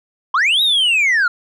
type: linear two-way sweep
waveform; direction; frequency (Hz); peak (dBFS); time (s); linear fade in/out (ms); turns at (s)
sine; up then down; 987 to 3855 to 1359; -9; 0.34-1.28; 5; 0.62
effects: tanh soft clip ceiling -11 dBFS